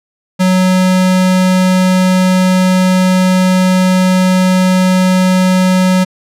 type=tone; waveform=square; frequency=185 Hz; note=F#3; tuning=in tune; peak=-8 dBFS; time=0.39-6.05 s; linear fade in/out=20 ms; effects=low-pass 11000 Hz 12 dB/octave